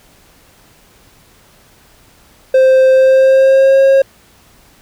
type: tone with pitch glide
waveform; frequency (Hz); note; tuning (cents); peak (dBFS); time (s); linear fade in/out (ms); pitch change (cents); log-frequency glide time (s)
triangle; 523.3 to 540.8; C5 to C#5; 0 to -43; -3; 2.54-4.02; 5; +57; 2.91-3.81
effects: pink hiss -47 dBFS RMS until 4.81 s